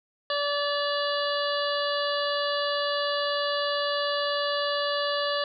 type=harmonic tone; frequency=577 Hz; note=D5; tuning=31 cents flat; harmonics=1 / 2 / 3 / 5 / 6 / 7 / 8; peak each=-28 / -31 / -33 / -35 / -36 / -36 / -37 dBFS; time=0.3-5.44 s; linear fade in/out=2 ms; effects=none